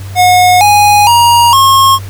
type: tone with pitch steps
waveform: square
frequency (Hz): 725 / 828 / 945.7 / 1080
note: F#5 / G#5 / A#5 / C#6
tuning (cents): -35 / -5 / +25 / -45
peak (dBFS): -4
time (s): 0.15-1.99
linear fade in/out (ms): 50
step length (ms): 460
effects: added 97 Hz sine -21 dBFS peak until 2.09 s + pink hiss -33 dBFS RMS until 2.09 s